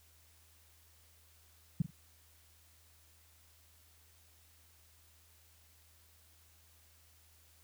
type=tone with echo; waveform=sine; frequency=160 Hz; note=D#3; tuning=49 cents sharp; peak=-25 dBFS; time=1.8-1.82 s; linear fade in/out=5 ms; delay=43 ms; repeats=2; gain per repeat=-13 dB; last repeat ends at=1.906 s; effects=added 80 Hz sine -66 dBFS peak until 7.63 s + white hiss -66 dBFS RMS until 7.63 s